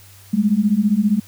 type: beating tone pair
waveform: sine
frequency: 200 / 215 Hz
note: G3 / A3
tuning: +35 / -40 cents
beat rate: 15 Hz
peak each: -17 / -16 dBFS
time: 0.33-1.2 s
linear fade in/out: 10 ms
effects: added 97 Hz sine -45 dBFS peak until 1.27 s + white hiss -47 dBFS RMS until 1.27 s